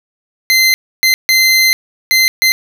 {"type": "tone bursts at uneven times", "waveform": "25% pulse", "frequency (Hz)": 2069, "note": "C7", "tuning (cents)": -20, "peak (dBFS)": -4, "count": 5, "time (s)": [[0.5, 0.74], [1.03, 1.14], [1.29, 1.73], [2.11, 2.28], [2.42, 2.52]], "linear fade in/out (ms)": 0, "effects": []}